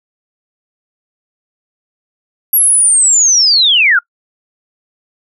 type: linear sweep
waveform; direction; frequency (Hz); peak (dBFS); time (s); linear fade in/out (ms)
sine; down; 11600 to 1350; -6; 2.53-3.99; 5
effects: noise-tail reverb RT60 0.1 s tail -26 dB re dry